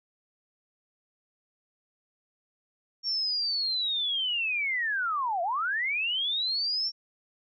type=linear two-way sweep; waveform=sine; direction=down then up; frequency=5530 to 659.3 to 5530 Hz; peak=-26 dBFS; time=3.03-6.92 s; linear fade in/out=50 ms; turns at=5.42 s; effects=none